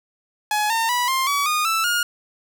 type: tone with pitch steps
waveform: sawtooth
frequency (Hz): 843 / 908.7 / 979.6 / 1056 / 1138.3 / 1227.1 / 1322.8 / 1426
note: G#5 / A#5 / B5 / C6 / C#6 / D#6 / E6 / F6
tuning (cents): +26 / -44 / -14 / +16 / +46 / -24 / +6 / +36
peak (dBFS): -15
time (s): 0.51-2.03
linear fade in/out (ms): 2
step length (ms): 190
effects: none